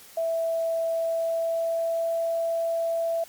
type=tone with pitch glide; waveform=sine; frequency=659.3 to 665 Hz; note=E5 to E5; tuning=0 to +15 cents; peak=-23 dBFS; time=0.17-3.24 s; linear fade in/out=5 ms; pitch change=+15 cents; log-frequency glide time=0.89-2.21 s; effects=white hiss -49 dBFS RMS until 3.28 s + MP3 96 kbps